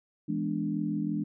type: chord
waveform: sine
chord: E dominant seventh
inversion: none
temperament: equal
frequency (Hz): 164.81 / 207.7 / 246.9 / 293.7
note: E3 / G#3 / B3 / D4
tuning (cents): 0 / 0 / 0 / 0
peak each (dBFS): -34 / -32 / -38 / -32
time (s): 0.28-1.24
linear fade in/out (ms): 10
effects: none